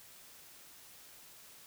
silence, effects white hiss -56 dBFS RMS until 1.66 s

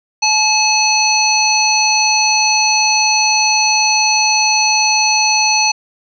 harmonic tone with a mistuned harmonic, 859 Hz, A5, 42 cents flat, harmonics 1 / 3 / 5 / 7, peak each -16 / -16 / -16 / -16 dBFS, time 0.22-5.72 s, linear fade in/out 10 ms, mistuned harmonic 5, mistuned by +16 cents, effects none

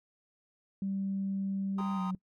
sine tone with pitch glide, 194.9 to 185.88 Hz, G3 to F#3, -10 to +8 cents, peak -30 dBFS, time 0.82-2.15 s, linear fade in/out 2 ms, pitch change -82 cents, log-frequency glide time 1.95-2.01 s
sine tone with exponential growth, 392 Hz, G4, in tune, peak -37 dBFS, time 1.71-1.81 s, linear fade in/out 2 ms, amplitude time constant 20 ms
triangle chord, C minor seventh, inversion second, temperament equal with one note detuned, 784 / 932.3 / 1029.7 / 1244.5 Hz, G5 / Bb5 / C6 / Eb6, 0 / 0 / -28 / 0 cents, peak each -42 / -39 / -41 / -38 dBFS, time 1.78-2.11 s, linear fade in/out 5 ms
effects noise-tail reverb RT60 0.1 s tail -23 dB re dry + tanh soft clip ceiling -24 dBFS

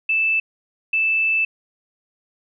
sine tone bursts at uneven times, 2637 Hz, E7, in tune, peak -16 dBFS, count 2, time 0.09-0.4 / 0.93-1.45 s, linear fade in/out 5 ms, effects none

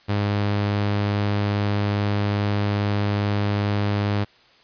sawtooth tone, 102.4 Hz, G#2, 24 cents flat, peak -16 dBFS, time 0.08-4.25 s, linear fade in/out 20 ms, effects white hiss -54 dBFS RMS until 4.63 s + resampled to 11025 Hz

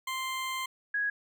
20% pulse / sine tone pair in turn, 1046.5 / 1661.2 Hz, C6 / G#6, 0 / 0 cents, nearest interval minor sixth, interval 800 cents, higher second, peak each -27 dBFS, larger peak neither, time 0.07-0.66 / 0.94-1.1 s, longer first, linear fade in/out 5 ms, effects none

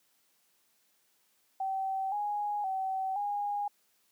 sine tone with pitch steps, 770 / 828 / 764 / 819 Hz, G5 / G#5 / G5 / G#5, -31 / -5 / -45 / -24 cents, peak -30 dBFS, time 1.6-3.68 s, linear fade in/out 5 ms, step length 520 ms, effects white hiss -71 dBFS RMS until 4.11 s + high-pass 150 Hz 12 dB/octave

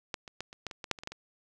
clicks, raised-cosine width 0.2 ms, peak -16 / -27 / -19 / -29 / -18 / -24 / -22 / -10 / -28 / -25 / -19 / -26 dBFS, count 12, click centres 0.142 / 0.278 / 0.406 / 0.529 / 0.667 / 0.712 / 0.842 / 0.913 / 0.988 / 1.035 / 1.074 / 1.12 s, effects none

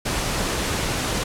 pink noise, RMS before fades -24 dBFS, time 0.05-1.24 s, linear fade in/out 10 ms, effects low-pass 10000 Hz 12 dB/octave

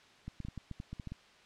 clicks, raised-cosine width 5 ms, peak -29 dBFS, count 11, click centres 0.28 / 0.403 / 0.45 / 0.485 / 0.577 / 0.713 / 0.801 / 0.93 / 0.998 / 1.073 / 1.12 s, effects white hiss -60 dBFS RMS until 1.45 s + low-pass 4000 Hz 12 dB/octave

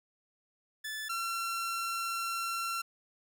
sawtooth tone pair in turn, 1740 / 1359.3 Hz, A6 / F6, -20 / -47 cents, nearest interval major third, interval 427 cents, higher first, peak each -33 / -29 dBFS, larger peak second, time 0.84-1.09 / 1.09-2.82 s, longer second, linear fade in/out 10 ms, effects none

